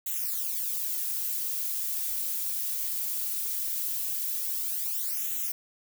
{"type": "noise with flanger", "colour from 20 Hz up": "violet", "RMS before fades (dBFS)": -31, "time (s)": [0.06, 5.52], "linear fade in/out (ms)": 5, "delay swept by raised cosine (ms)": [0.2, 6.2], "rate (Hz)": 0.19, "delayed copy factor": -0.95, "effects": []}